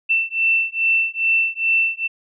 sine beating tone pair, 2677 / 2679.4 Hz, E7 / E7, +26 / +28 cents, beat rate 2.4 Hz, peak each -19 / -19 dBFS, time 0.09-2.08 s, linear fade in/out 20 ms, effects none

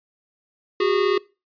square tone pair together, 369 / 406.5 Hz, F#4 / G#4, -5 / -37 cents, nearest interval major second, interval 168 cents, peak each -21 dBFS, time 0.8-1.18 s, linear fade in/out 5 ms, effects noise-tail reverb RT60 0.3 s tail -23 dB re dry + resampled to 11025 Hz

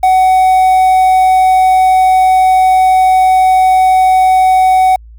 triangle tone with quantisation, 749 Hz, F#5, 21 cents sharp, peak -3 dBFS, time 0.03-4.96 s, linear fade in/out 5 ms, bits 5, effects added 56 Hz sine -32 dBFS peak until 5.18 s

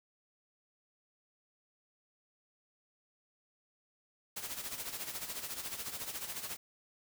white noise with tremolo, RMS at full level -39 dBFS, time 4.36-6.57 s, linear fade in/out 10 ms, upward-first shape sine, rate 14 Hz, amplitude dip 65%, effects none

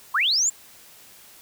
sine linear sweep, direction up, 948 to 7500 Hz, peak -18 dBFS, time 0.14-0.5 s, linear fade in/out 10 ms, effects white hiss -49 dBFS RMS until 1.41 s

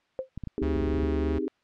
sine tone with exponential decay, 523.3 Hz, C5, in tune, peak -24 dBFS, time 0.19-0.29 s, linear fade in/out 0 ms, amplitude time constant 21 ms
clicks, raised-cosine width 5 ms, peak -23 dBFS, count 10, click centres 0.376 / 0.437 / 0.473 / 0.619 / 0.765 / 0.82 / 0.877 / 0.941 / 0.986 / 1.033 s
sine chord, Ab major seventh, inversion first, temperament equal, 261.6 / 311.1 / 392 / 415.3 Hz, C4 / Eb4 / G4 / Ab4, 0 / 0 / 0 / 0 cents, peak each -33 / -31 / -32 / -35 dBFS, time 0.58-1.48 s, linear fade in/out 0 ms
square tone with vibrato, 73.42 Hz, D2, in tune, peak -28 dBFS, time 0.62-1.39 s, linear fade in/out 10 ms, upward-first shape triangle, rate 3.2 Hz, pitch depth 16 cents each way
effects white hiss -69 dBFS RMS until 1.63 s + low-pass 3000 Hz 12 dB/octave

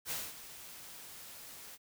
white noise with ADSR envelope, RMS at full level -37 dBFS, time 0.05-1.78 s, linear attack 58 ms, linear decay 220 ms, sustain -13 dB, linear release 40 ms, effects none

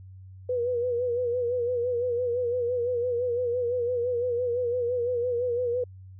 sine tone with vibrato, 486.9 Hz, B4, 25 cents flat, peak -24 dBFS, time 0.49-5.84 s, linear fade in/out 5 ms, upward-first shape sine, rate 5.9 Hz, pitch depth 59 cents each way, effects added 94 Hz sine -43 dBFS peak until 6.19 s

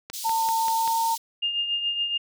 click train, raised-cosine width 0.2 ms, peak -17 dBFS, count 5, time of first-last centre 0.1-0.877 s, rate 5.15 Hz
pink high-pass noise, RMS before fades -34 dBFS, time 0.13-1.18 s, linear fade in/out 10 ms, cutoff 3800 Hz, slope 24 dB/octave
sine tone with pitch glide, 902 to 910.4 Hz, A5 to A#5, +43 to -41 cents, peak -21 dBFS, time 0.24-1.16 s, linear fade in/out 20 ms, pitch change +16 cents, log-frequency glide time 0.7-0.99 s
sine tone with tremolo, 2820 Hz, F7, 16 cents sharp, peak -21 dBFS, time 1.42-2.18 s, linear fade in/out 10 ms, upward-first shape triangle, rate 7.1 Hz, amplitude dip 60%
effects none

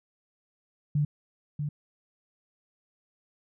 sine tone with echo, 147.4 Hz, D3, 7 cents sharp, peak -22 dBFS, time 0.95-1.05 s, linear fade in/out 5 ms, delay 640 ms, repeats 1, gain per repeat -6 dB, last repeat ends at 1.69 s, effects none

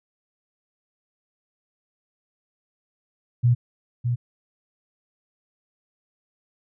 sine tone with echo, 121 Hz, B2, 35 cents flat, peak -14 dBFS, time 3.43-3.55 s, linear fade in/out 20 ms, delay 610 ms, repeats 1, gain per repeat -6 dB, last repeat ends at 4.16 s, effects none

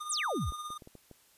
square tone with tremolo, 1218 Hz, D#6, 37 cents flat, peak -37 dBFS, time 0-0.78 s, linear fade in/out 10 ms, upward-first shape sine, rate 17 Hz, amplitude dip 50%
sine exponential sweep, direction down, 11000 to 50.8 Hz, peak -30 dBFS, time 0.09-0.51 s, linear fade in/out 10 ms
clicks, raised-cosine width 2 ms, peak -36 dBFS, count 6, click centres 0.522 / 0.704 / 0.822 / 0.874 / 0.953 / 1.113 s
effects white hiss -64 dBFS RMS until 1.37 s + resampled to 32000 Hz

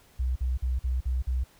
sine tone bursts, 63.3 Hz, B1, 43 cents sharp, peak -24 dBFS, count 6, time 0.19-1.44 s, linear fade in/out 10 ms, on 170 ms, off 46 ms, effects pink hiss -59 dBFS RMS until 1.59 s

